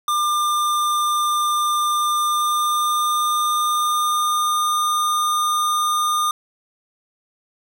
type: tone with pitch glide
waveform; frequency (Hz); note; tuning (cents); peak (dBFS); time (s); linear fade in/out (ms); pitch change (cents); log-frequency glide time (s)
square; 1198 to 1216.1; D6 to D#6; +34 to -40; -18; 0.08-6.31; 2; +26; 1.91-4.73
effects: none